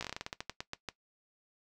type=slowing click train; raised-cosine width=0.2 ms; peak=-20 dBFS; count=15; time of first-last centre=0.01-0.887 s; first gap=16 ms; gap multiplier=1.19; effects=noise-tail reverb RT60 0.1 s tail -17 dB re dry